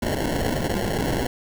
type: noise with sample-and-hold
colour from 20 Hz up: white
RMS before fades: -24 dBFS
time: 0.02-1.27 s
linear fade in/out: 5 ms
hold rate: 1225 Hz
effects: none